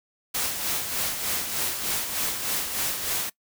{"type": "noise with tremolo", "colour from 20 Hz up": "white", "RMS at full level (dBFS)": -26, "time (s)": [0.34, 3.3], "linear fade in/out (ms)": 10, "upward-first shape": "sine", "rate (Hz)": 3.3, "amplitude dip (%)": 50, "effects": ["noise-tail reverb RT60 0.1 s tail -22 dB re dry"]}